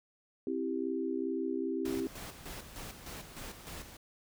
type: chord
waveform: sine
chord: C major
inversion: none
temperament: equal with one note detuned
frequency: 264.4 / 329.6 / 392 Hz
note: C4 / E4 / G4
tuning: +18 / 0 / 0 cents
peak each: -36 dBFS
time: 0.47-2.07 s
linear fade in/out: 2 ms
type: noise with tremolo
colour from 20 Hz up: pink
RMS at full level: -44 dBFS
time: 1.85-3.97 s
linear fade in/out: 5 ms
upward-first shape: square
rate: 3.3 Hz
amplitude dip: 55%
effects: none